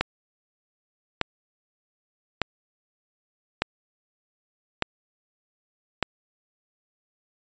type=click train; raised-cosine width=0.3 ms; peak=-5 dBFS; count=6; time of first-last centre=0.01-6.027 s; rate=0.831 Hz; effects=resampled to 16000 Hz